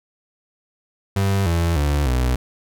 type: tone with pitch steps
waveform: 35% pulse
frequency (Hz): 98 / 84.33 / 72.57 / 62.45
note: G2 / E2 / D2 / B1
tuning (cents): 0 / +40 / -20 / +20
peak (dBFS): -15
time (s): 1.16-2.36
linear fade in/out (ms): 5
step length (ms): 300
effects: none